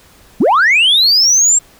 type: linear sweep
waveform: sine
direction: up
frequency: 159.2 to 7590 Hz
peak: -5 dBFS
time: 0.4-1.59 s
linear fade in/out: 10 ms
effects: tanh soft clip ceiling -5 dBFS + pink hiss -45 dBFS RMS until 1.79 s

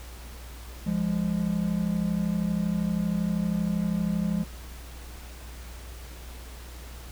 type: tone pair together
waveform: triangle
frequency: 172.72 / 205.4 Hz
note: F3 / G#3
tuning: -19 / -19 cents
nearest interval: minor third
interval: 300 cents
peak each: -25 dBFS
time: 0.86-4.44 s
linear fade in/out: 10 ms
effects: added 60 Hz sine -40 dBFS peak until 7.11 s + pink hiss -47 dBFS RMS until 7.11 s

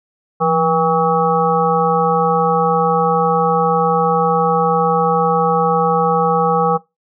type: harmonic tone with a mistuned harmonic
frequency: 161 Hz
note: E3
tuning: 41 cents flat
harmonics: 1 / 3 / 5 / 7 / 8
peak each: -20 / -17 / -17 / -19 / -21 dBFS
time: 0.4-6.78 s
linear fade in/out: 20 ms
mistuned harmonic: 1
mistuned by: +120 cents
effects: noise-tail reverb RT60 0.2 s tail -20 dB re dry

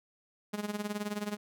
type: tone with tremolo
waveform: sawtooth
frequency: 207.7 Hz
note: G#3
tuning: in tune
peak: -27 dBFS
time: 0.53-1.37 s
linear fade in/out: 10 ms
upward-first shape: sine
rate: 19 Hz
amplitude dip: 80%
effects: none

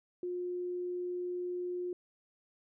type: tone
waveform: sine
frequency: 357.2 Hz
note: F4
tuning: 39 cents sharp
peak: -34 dBFS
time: 0.23-1.93 s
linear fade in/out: 2 ms
effects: none

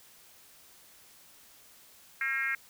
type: tone with frequency modulation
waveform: sine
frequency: 1877 Hz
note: A#6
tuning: 11 cents sharp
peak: -28 dBFS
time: 2.21-2.55 s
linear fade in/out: 2 ms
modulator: 261 Hz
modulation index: 1.6
effects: white hiss -57 dBFS RMS until 2.69 s

